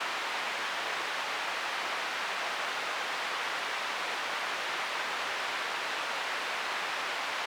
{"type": "band-pass noise", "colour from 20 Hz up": "pink", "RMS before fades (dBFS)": -34, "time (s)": [0, 7.46], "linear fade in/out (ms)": 10, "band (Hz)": [870, 3000], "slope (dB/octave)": 12, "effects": []}